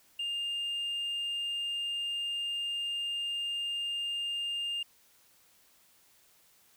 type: tone with tanh clipping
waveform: triangle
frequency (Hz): 2810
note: F7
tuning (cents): +10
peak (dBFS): -32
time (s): 0.19-4.83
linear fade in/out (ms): 5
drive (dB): 6
effects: white hiss -64 dBFS RMS until 6.76 s